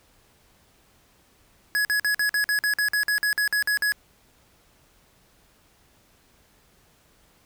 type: tone bursts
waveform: square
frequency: 1681 Hz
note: G#6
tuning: 20 cents sharp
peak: -21 dBFS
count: 15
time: 1.75-3.921 s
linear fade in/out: 0 ms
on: 99 ms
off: 49 ms
effects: pink hiss -60 dBFS RMS until 7.45 s